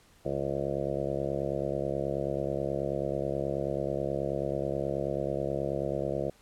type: harmonic tone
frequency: 69.3 Hz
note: C#2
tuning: in tune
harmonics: 1 / 2 / 3 / 4 / 5 / 6 / 7 / 8 / 9 / 10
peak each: -43 / -37 / -40 / -46 / -36 / -40 / -36 / -35 / -36 / -44 dBFS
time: 0.25-6.3 s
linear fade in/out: 5 ms
effects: pink hiss -61 dBFS RMS until 6.41 s + low-pass 12000 Hz 12 dB/octave